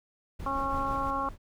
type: noise with tremolo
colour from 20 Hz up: brown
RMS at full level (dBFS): -37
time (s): 0.39-1.11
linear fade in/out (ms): 10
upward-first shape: triangle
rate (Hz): 6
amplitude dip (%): 45
type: harmonic tone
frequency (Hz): 273.4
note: C#4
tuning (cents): -24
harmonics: 1 / 2 / 3 / 4 / 5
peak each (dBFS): -38 / -38 / -35 / -30 / -38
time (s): 0.46-1.29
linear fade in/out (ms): 2
type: noise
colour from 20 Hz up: brown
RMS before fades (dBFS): -43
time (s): 0.68-1.38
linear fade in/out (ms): 50
effects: none